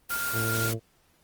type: noise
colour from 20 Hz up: white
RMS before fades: -32 dBFS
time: 0.09-0.74 s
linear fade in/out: 20 ms
type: tone with tremolo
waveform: sine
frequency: 1401 Hz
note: F6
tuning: 5 cents sharp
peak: -28 dBFS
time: 0.1-0.7 s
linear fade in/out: 10 ms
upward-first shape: sine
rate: 7.9 Hz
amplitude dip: 30%
type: harmonic tone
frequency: 112.6 Hz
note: A2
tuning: 40 cents sharp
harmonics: 1 / 2 / 3 / 4 / 5 / 6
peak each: -29 / -38 / -36 / -36 / -44 / -46 dBFS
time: 0.32-0.8 s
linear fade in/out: 50 ms
effects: pink hiss -65 dBFS RMS until 1.23 s + Opus 24 kbps